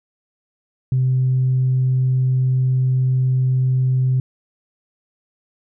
sine tone, 129.1 Hz, C3, 23 cents flat, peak -13 dBFS, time 0.92-4.2 s, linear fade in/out 2 ms, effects tanh soft clip ceiling -10 dBFS

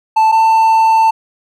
triangle tone pair in turn, 880 / 891.3 Hz, A5 / A5, 0 / +22 cents, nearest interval unison, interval 22 cents, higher second, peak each -5 dBFS, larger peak neither, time 0.16-0.32 / 0.32-1.11 s, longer second, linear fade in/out 10 ms, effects none

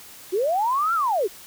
sine linear two-way sweep, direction up then down, 341.6 to 1396.9 to 341.6 Hz, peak -19 dBFS, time 0.32-1.28 s, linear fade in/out 20 ms, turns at 0.94 s, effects white hiss -44 dBFS RMS until 1.46 s

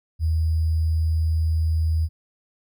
sine tone with sample-and-hold, 80.1 Hz, E2, 49 cents flat, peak -18 dBFS, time 0.19-2.09 s, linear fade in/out 50 ms, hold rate 4900 Hz, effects none

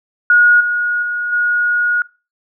sine tone with level steps, 1445 Hz, F#6, 41 cents flat, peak -6 / -14 / -17 / -12 dBFS, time 0.3-2.02 s, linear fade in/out 2 ms, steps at 0.6 / 1.02 / 1.32 s, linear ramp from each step 10 ms, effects noise-tail reverb RT60 0.3 s tail -21 dB re dry

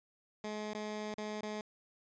15% pulse tone with dropouts, 212.3 Hz, G#3, 38 cents sharp, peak -32 dBFS, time 0.44-1.61 s, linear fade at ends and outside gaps 2 ms, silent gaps 0.734-0.748 / 1.142-1.18 / 1.409-1.43 s, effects resampled to 16000 Hz

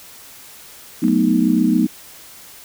sine chord, B dominant seventh, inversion second, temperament equal, 185 / 220 / 246.9 / 311.1 Hz, F#3 / A3 / B3 / D#4, 0 / 0 / 0 / 0 cents, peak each -20 / -18 / -17 / -18 dBFS, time 1.02-1.87 s, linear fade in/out 10 ms
clicks, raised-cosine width 0.5 ms, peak -23 dBFS, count 2, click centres 1.04 / 1.082 s
effects white hiss -41 dBFS RMS until 2.64 s

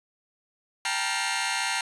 15% pulse tone cluster, 783 / 886 / 951 / 1396 / 2131 Hz, G5 / A5 / A#5 / F6 / C7, -2 / +12 / +34 / -1 / +31 cents, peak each -26 dBFS, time 0.85-1.81 s, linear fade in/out 2 ms, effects resampled to 24000 Hz

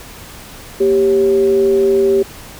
sine tone with frequency modulation, 392 Hz, G4, in tune, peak -9 dBFS, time 0.8-2.23 s, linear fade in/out 10 ms, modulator 158 Hz, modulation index 0.41, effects pink hiss -35 dBFS RMS until 2.59 s

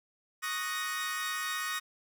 sawtooth chord, D# minor seventh, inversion third, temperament equal, 1108.7 / 1244.5 / 1480 / 1864.7 Hz, C#6 / D#6 / F#6 / A#6, 0 / 0 / 0 / 0 cents, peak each -38 / -34 / -38 / -32 dBFS, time 0.42-1.8 s, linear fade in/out 20 ms, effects none

